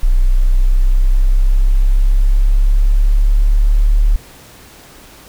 sine exponential sweep, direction up, 31.02 to 36.95 Hz, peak -7 dBFS, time 0.03-4.16 s, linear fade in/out 0 ms, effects pink hiss -40 dBFS RMS until 5.28 s

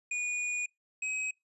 square tone pair in turn, 2454 / 2538 Hz, D#7 / D#7, -25 / +34 cents, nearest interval minor second, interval 59 cents, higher second, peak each -31 / -32 dBFS, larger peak first, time 0.11-0.66 / 1.02-1.31 s, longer first, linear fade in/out 5 ms, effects noise-tail reverb RT60 0.2 s tail -26 dB re dry + resampled to 24000 Hz

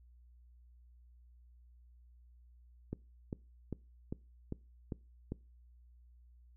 click train, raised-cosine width 3 ms, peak -25 dBFS, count 7, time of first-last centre 2.93-5.32 s, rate 2.51 Hz, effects noise-tail reverb RT60 0.3 s tail -23 dB re dry + added 60 Hz sine -58 dBFS peak until 6.56 s

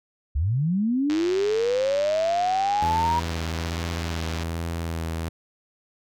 sine linear sweep, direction up, 62 to 960 Hz, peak -20 dBFS, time 0.35-3.2 s, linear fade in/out 10 ms
click train, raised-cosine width 0.2 ms, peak -16 dBFS, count 330, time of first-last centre 1.1-4.427 s, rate 98.9 Hz
sawtooth tone with vibrato, 82.7 Hz, E2, 6 cents sharp, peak -23 dBFS, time 2.82-5.29 s, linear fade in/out 5 ms, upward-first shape sine, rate 1.2 Hz, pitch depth 22 cents each way
effects none

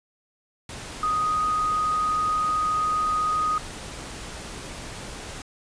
sine tone in noise, 1246 Hz, D#6, 2 cents sharp, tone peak -21 dBFS, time 1.03-3.58 s, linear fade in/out 2 ms, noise pink, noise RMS -37 dBFS, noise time 0.69-5.42 s, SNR +13 dB, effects resampled to 22050 Hz

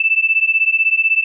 sine beating tone pair, 2637 / 2653 Hz, E7 / E7, 0 / +10 cents, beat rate 16 Hz, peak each -15 dBFS, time 0-1.24 s, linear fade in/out 5 ms, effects none

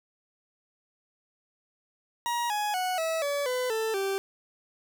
40% pulse tone with pitch steps, 950 / 836.6 / 736.8 / 648.9 / 571.4 / 503.2 / 443.2 / 390.3 Hz, A#5 / G#5 / F#5 / E5 / D5 / B4 / A4 / G4, +33 / +12 / -7 / -27 / -48 / +32 / +13 / -8 cents, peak -26 dBFS, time 2.26-4.18 s, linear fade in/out 0 ms, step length 240 ms, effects none

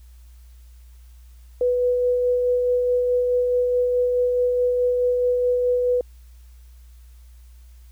sine tone with tremolo, 493.9 Hz, B4, in tune, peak -16 dBFS, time 1.61-6.01 s, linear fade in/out 2 ms, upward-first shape sine, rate 4.7 Hz, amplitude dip 25%, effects added 60 Hz sine -43 dBFS peak until 7.91 s + white hiss -61 dBFS RMS until 7.91 s

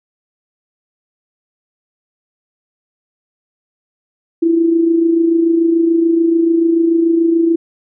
sine tone with amplitude modulation, 332.6 Hz, E4, 16 cents sharp, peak -7 dBFS, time 4.42-7.56 s, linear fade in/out 10 ms, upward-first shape sine, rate 26.9 Hz, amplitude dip 50%, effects none

